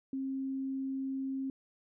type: tone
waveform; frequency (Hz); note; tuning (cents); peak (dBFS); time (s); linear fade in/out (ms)
sine; 267.7; C4; +40; -33; 0.13-1.5; 2
effects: none